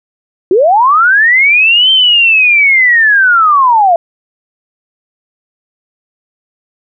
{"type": "linear two-way sweep", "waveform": "sine", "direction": "up then down", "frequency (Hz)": [340.7, 3136, 657], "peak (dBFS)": -4, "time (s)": [0.51, 3.96], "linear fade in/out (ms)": 2, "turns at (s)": 1.91, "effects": []}